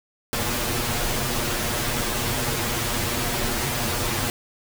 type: noise with comb filter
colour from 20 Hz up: pink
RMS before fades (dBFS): -25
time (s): 0.33-4.3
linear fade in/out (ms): 0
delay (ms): 8.4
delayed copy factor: +0.9
effects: none